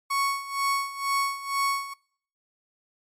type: tone with tremolo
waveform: 35% pulse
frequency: 1108.7 Hz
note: C#6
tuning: in tune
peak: -20 dBFS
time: 0.1-1.94 s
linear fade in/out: 10 ms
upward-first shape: sine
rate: 2.1 Hz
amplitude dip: 80%
effects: noise-tail reverb RT60 0.6 s tail -24 dB re dry + MP3 64 kbps